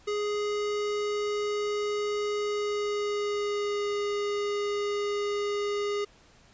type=tone with pitch glide; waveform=square; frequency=415.3 to 410.1 Hz; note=G#4 to G#4; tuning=0 to -22 cents; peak=-28 dBFS; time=0.07-6.05 s; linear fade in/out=10 ms; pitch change=-22 cents; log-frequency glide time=2.43-3.91 s; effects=pink hiss -58 dBFS RMS until 6.53 s + resampled to 16000 Hz